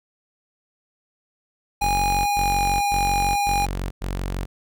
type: tone bursts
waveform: sawtooth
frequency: 46.25 Hz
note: F#1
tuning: in tune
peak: -21 dBFS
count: 5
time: 1.81-4.46 s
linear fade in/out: 20 ms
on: 450 ms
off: 100 ms
type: tone with pitch glide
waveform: square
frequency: 821 to 813.4 Hz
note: G#5 to G#5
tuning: -20 to -36 cents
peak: -20 dBFS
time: 1.81-3.66 s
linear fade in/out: 10 ms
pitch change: -16 cents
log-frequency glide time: 2.06-2.68 s
effects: none